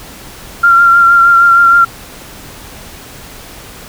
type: tone with vibrato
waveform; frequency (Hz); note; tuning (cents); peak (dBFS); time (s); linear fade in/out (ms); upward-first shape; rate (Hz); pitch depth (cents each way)
sine; 1380; F6; -21; -3; 0.63-1.85; 10; triangle; 6.4; 28
effects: pink hiss -32 dBFS RMS until 3.88 s